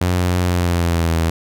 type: tone with pitch glide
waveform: sawtooth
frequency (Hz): 89.6 to 82.16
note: F2 to E2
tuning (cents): +45 to -5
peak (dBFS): -11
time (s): 0.01-1.3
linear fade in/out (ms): 5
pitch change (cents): -150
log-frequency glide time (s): 0.46-1.16
effects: none